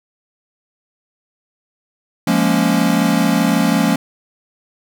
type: chord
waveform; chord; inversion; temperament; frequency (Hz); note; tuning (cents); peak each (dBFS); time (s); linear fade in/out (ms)
square; Bb minor seventh; second; equal; 174.61 / 207.7 / 233.1 / 277.2; F3 / Ab3 / Bb3 / Db4; 0 / 0 / 0 / 0; -19; 2.27-3.96; 5
effects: none